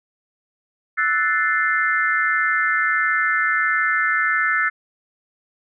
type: chord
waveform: sine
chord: F# half-diminished seventh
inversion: third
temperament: equal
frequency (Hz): 1318.5 / 1480 / 1760 / 2093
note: E6 / F#6 / A6 / C7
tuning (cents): 0 / 0 / 0 / 0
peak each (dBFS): -23 / -23 / -20 / -24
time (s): 0.97-4.7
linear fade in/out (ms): 20
effects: none